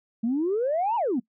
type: exponential two-way sweep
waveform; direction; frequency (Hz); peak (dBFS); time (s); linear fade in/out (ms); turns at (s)
sine; up then down; 218.5 to 976 to 218.5; -21; 0.23-1.2; 10; 0.96
effects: noise-tail reverb RT60 0.1 s tail -22 dB re dry + tanh soft clip ceiling -18 dBFS